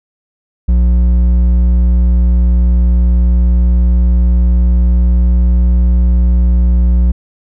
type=tone with hard clipping; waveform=sine; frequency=60.1 Hz; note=B1; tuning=46 cents flat; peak=-8 dBFS; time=0.68-7.12 s; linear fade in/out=10 ms; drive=6 dB; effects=none